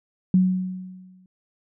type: tone with exponential decay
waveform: sine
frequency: 185 Hz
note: F#3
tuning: in tune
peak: -12 dBFS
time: 0.34-1.26 s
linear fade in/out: 2 ms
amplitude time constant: 200 ms
effects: none